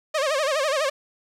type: tone with vibrato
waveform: sawtooth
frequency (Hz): 579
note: D5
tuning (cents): -25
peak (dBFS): -17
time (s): 0.14-0.9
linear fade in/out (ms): 10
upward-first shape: sine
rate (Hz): 12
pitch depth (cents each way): 160
effects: low-pass 8000 Hz 12 dB/octave + 9-bit